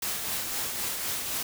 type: noise with tremolo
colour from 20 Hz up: white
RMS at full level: -30 dBFS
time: 0.02-1.43 s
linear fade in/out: 5 ms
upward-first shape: triangle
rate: 3.9 Hz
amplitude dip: 40%
effects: none